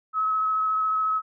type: tone with vibrato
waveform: sine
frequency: 1285 Hz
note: E6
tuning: 45 cents flat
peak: -21 dBFS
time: 0.13-1.22 s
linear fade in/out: 50 ms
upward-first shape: sine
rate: 14 Hz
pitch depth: 10 cents each way
effects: none